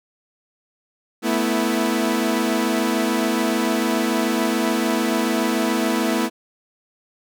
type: chord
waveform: sawtooth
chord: A suspended second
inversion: none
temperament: equal with one note detuned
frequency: 220 / 246.9 / 327.9 Hz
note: A3 / B3 / E4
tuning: 0 / 0 / -9 cents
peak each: -19 dBFS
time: 1.22-6.3 s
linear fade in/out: 50 ms
effects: none